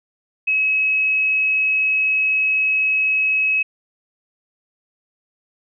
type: tone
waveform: sine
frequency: 2564 Hz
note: E7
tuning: 49 cents flat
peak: -15 dBFS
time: 0.47-3.63 s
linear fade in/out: 10 ms
effects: none